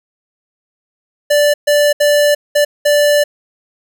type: tone bursts at uneven times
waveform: square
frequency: 586 Hz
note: D5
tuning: 4 cents flat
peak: -9 dBFS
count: 5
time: 1.3-1.54 / 1.67-1.93 / 2-2.35 / 2.55-2.65 / 2.85-3.24 s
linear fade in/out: 10 ms
effects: none